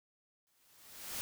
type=noise with exponential growth; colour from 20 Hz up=white; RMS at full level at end=-38 dBFS; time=0.47-1.21 s; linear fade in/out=0 ms; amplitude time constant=160 ms; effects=none